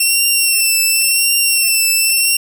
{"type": "tone with vibrato", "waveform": "10% pulse", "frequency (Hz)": 2707, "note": "E7", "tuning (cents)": 45, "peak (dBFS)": -3, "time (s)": [0, 2.37], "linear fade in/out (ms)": 5, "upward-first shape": "triangle", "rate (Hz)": 0.92, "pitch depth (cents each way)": 45, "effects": []}